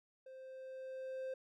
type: tone with level ramp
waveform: triangle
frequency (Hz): 523.3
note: C5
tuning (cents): 0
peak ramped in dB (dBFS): -49 to -37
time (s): 0.26-1.34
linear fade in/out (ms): 5
effects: none